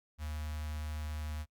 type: tone with notch filter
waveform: square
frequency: 75.9 Hz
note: D#2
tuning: 42 cents flat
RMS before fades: -39 dBFS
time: 0.18-1.46 s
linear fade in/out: 50 ms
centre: 350 Hz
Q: 0.5
effects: noise-tail reverb RT60 0.1 s tail -25 dB re dry + Opus 48 kbps